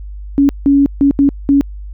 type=tone bursts at uneven times; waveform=sine; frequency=280.1 Hz; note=C#4; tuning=18 cents sharp; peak=-6 dBFS; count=5; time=0.38-0.49 / 0.66-0.86 / 1.01-1.11 / 1.19-1.29 / 1.49-1.61 s; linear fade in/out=0 ms; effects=added 50 Hz sine -25 dBFS peak until 1.93 s